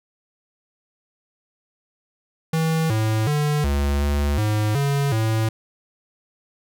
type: tone with pitch steps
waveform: square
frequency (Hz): 161.2 / 109.5 / 148.4 / 70.9 / 72 / 106.5 / 140.7 / 110.8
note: E3 / A2 / D3 / C#2 / D2 / G#2 / C#3 / A2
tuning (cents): -38 / -8 / +18 / +40 / -34 / +44 / +26 / +13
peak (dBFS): -19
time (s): 2.53-5.49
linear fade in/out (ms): 5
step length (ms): 370
effects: none